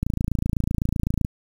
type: click train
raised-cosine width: 5 ms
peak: -10 dBFS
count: 35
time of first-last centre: 0.03-1.249 s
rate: 27.9 Hz
effects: 7-bit